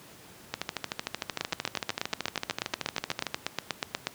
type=two click trains; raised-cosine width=0.2 ms; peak=-12 / -10 dBFS; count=37 / 23; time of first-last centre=0.54-3.267 / 1.41-4.07 s; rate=13.2 / 8.27 Hz; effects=pink hiss -51 dBFS RMS until 4.14 s + high-pass 100 Hz 12 dB/octave